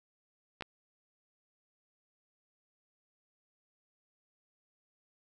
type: clicks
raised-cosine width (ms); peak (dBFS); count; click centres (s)
0.3; -23 / -24; 2; 0.609 / 0.623
effects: none